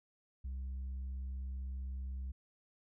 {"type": "tone with tanh clipping", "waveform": "sine", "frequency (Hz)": 65.4, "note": "C2", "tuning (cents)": 0, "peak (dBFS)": -39, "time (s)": [0.44, 2.32], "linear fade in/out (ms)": 10, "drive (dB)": 2, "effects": []}